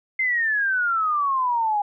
sine exponential sweep, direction down, 2100 to 810 Hz, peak -19 dBFS, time 0.19-1.82 s, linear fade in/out 5 ms, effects none

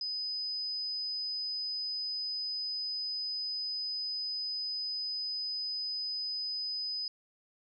sine tone, 5010 Hz, D#8, 11 cents sharp, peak -33 dBFS, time 0.01-7.08 s, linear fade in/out 2 ms, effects none

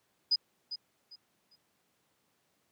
sine tone with echo, 4978 Hz, D#8, in tune, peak -23 dBFS, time 0.31-0.36 s, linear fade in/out 10 ms, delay 400 ms, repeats 3, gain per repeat -12 dB, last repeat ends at 1.56 s, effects pink hiss -74 dBFS RMS until 2.71 s + high-pass 150 Hz 12 dB/octave

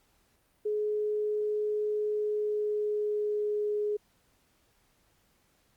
sine tone with pitch glide, 422.1 to 418 Hz, G#4 to G#4, +28 to +11 cents, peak -27 dBFS, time 0.65-3.97 s, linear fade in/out 10 ms, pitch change -17 cents, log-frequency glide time 2.09-3.76 s, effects pink hiss -69 dBFS RMS until 5.76 s + Opus 48 kbps

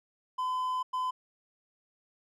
triangle tone bursts at uneven times, 1016 Hz, B5, 49 cents sharp, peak -27 dBFS, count 2, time 0.38-0.83 / 0.93-1.11 s, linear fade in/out 10 ms, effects none

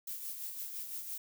violet noise with tremolo, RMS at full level -40 dBFS, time 0.07-1.18 s, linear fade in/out 5 ms, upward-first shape sine, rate 5.9 Hz, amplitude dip 45%, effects none

